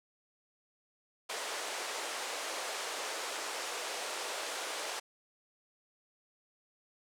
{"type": "band-pass noise", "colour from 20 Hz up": "pink", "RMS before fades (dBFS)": -39, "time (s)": [1.29, 5], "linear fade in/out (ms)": 10, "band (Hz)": [450, 9500], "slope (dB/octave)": 24, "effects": []}